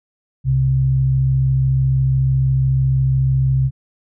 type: tone pair together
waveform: sine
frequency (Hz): 66 / 132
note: C2 / C3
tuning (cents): +16 / +16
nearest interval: octave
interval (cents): 1200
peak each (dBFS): -22 / -13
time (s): 0.44-3.71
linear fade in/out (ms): 50
effects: none